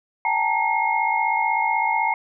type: tone cluster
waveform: sine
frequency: 781 / 872 / 928 / 2150 Hz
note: G5 / A5 / A#5 / C7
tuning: -7 / -16 / -8 / +47 cents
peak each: -27 / -23 / -23 / -24 dBFS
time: 0.25-2.14 s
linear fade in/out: 2 ms
effects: none